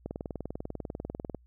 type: click train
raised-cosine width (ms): 2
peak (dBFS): -22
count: 27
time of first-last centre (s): 0.06-1.347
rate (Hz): 20.2
effects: added 60 Hz sine -57 dBFS peak until 1.46 s